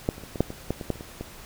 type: clicks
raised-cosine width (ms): 2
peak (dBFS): -9 / -28 / -27 / -20 / -6 / -21 / -12 / -20 / -11 / -30 / -23 / -19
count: 12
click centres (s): 0.089 / 0.181 / 0.237 / 0.358 / 0.406 / 0.504 / 0.706 / 0.812 / 0.903 / 0.957 / 1.009 / 1.21
effects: pink hiss -45 dBFS RMS until 1.45 s